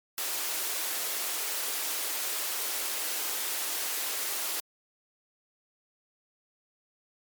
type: high-pass noise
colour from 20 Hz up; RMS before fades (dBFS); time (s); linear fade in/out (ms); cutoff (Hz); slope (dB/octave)
white; -32; 0.18-4.6; 0; 320; 24
effects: MP3 96 kbps